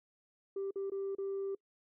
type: tone with dropouts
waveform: sine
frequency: 392 Hz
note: G4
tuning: in tune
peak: -33 dBFS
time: 0.56-1.55 s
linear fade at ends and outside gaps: 5 ms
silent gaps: 0.709-0.757 / 0.9-0.918 / 1.151-1.183 s
effects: noise-tail reverb RT60 0.1 s tail -26 dB re dry + tanh soft clip ceiling -32 dBFS